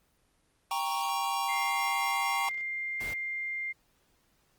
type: chord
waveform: square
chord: G diminished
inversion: none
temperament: equal with one note detuned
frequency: 791.3 / 932.3 / 1108.7 Hz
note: G5 / Bb5 / Db6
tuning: +16 / 0 / 0 cents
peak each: -34 dBFS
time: 0.71-2.49 s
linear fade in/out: 2 ms
type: tone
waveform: sine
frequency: 2100 Hz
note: C7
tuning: 6 cents sharp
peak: -32 dBFS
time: 1.48-3.73 s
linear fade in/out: 20 ms
type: clicks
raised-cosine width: 0.2 ms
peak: -36 dBFS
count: 7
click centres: 2.402 / 2.44 / 2.478 / 2.512 / 2.545 / 2.576 / 2.609 s
type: noise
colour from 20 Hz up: pink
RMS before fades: -43 dBFS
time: 3-3.14 s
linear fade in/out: 10 ms
effects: pink hiss -70 dBFS RMS until 4.58 s + Opus 24 kbps